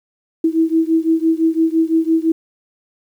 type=beating tone pair; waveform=sine; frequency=322.2 / 328.1 Hz; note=E4 / E4; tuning=-39 / -8 cents; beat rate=5.9 Hz; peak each=-15 / -16 dBFS; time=0.44-2.32 s; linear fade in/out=5 ms; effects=8-bit